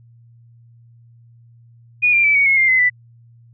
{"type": "tone with pitch steps", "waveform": "sine", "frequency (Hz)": [2456, 2382, 2310, 2240, 2173, 2107, 2044, 1982.3], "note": ["D#7", "D7", "D7", "C#7", "C#7", "C7", "C7", "B6"], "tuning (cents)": [-23, 24, -29, 18, -35, 12, -41, 6], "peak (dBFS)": -11, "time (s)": [2.02, 2.9], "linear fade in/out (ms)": 20, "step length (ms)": 110, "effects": ["added 117 Hz sine -45 dBFS peak until 3.53 s"]}